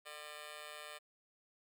10% pulse tone with amplitude modulation, 599 Hz, D5, 34 cents sharp, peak -35 dBFS, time 0.05-0.99 s, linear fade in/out 20 ms, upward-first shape sine, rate 153 Hz, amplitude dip 95%, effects none

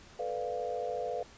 sine chord, B half-diminished seventh, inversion third, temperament equal, 440 / 493.9 / 587.3 / 698.5 Hz, A4 / B4 / D5 / F5, 0 / 0 / 0 / 0 cents, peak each -40 / -36 / -40 / -37 dBFS, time 0.19-1.23 s, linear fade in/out 5 ms, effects pink hiss -55 dBFS RMS until 1.37 s + resampled to 16000 Hz

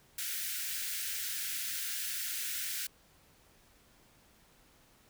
white high-pass noise, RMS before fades -37 dBFS, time 0.18-2.87 s, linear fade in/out 5 ms, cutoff 1400 Hz, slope 96 dB/octave, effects pink hiss -64 dBFS RMS until 5.09 s

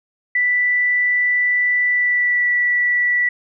sine tone with pitch glide, 1975.5 to 1956.2 Hz, B6 to B6, 0 to -17 cents, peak -14 dBFS, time 0.35-3.29 s, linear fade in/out 5 ms, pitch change -17 cents, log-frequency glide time 1.87-2.49 s, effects none

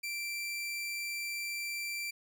sawtooth tone, 2349 Hz, D7, in tune, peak -32 dBFS, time 0.03-2.11 s, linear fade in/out 10 ms, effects none

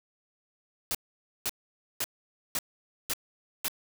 white noise bursts, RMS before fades -30 dBFS, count 6, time 0.91-3.682 s, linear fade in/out 0 ms, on 37 ms, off 510 ms, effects none

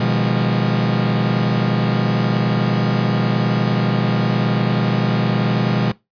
40% pulse chord, F half-diminished seventh, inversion second, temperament equal with one note detuned, 123.47 / 155.56 / 174.61 / 203.7 Hz, Cb3 / Eb3 / F3 / Ab3, 0 / 0 / 0 / -33 cents, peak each -19 / -22 / -22 / -20 dBFS, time 0-5.92 s, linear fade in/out 5 ms, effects noise-tail reverb RT60 0.2 s tail -20 dB re dry + resampled to 11025 Hz

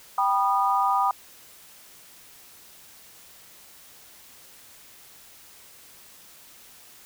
sine chord, G augmented, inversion none, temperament just, 784 / 980 / 1225 Hz, G5 / B5 / D#6, 0 / -14 / -27 cents, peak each -24 dBFS, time 0.18-1.11 s, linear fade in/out 2 ms, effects white hiss -50 dBFS RMS until 7.05 s

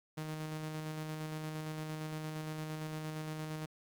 sawtooth tone with tremolo, 155.56 Hz, D#3, in tune, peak -34 dBFS, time 0.17-3.66 s, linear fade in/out 10 ms, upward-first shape square, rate 8.7 Hz, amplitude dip 25%, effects Opus 48 kbps

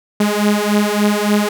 sawtooth beating tone pair, 206.2 / 209.7 Hz, G#3 / G#3, -12 / +17 cents, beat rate 3.5 Hz, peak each -12 dBFS, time 0.2-1.49 s, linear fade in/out 5 ms, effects none

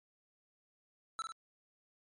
square tone with echo, 1322 Hz, E6, 5 cents sharp, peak -36 dBFS, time 1.19-1.22 s, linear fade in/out 0 ms, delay 50 ms, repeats 2, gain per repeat -4 dB, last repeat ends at 1.32 s, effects MP3 48 kbps

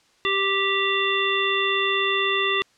harmonic tone, 392 Hz, G4, in tune, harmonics 1 / 3 / 5 / 7 / 9, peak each -26 / -26 / -26 / -26 / -26 dBFS, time 0.25-2.62 s, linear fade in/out 0 ms, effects white hiss -60 dBFS RMS until 2.77 s + low-pass 6000 Hz 12 dB/octave

